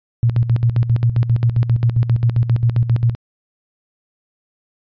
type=tone with tremolo; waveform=sine; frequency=117.7 Hz; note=A#2; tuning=17 cents sharp; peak=-10 dBFS; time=0.23-3.15 s; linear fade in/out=0 ms; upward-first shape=square; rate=7.5 Hz; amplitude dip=70%; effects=resampled to 11025 Hz